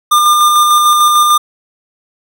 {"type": "tone with tremolo", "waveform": "square", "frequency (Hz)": 1202, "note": "D6", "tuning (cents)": 40, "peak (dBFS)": -6, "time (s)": [0.11, 1.38], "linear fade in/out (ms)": 10, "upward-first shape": "square", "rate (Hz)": 6.7, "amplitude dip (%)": 25, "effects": []}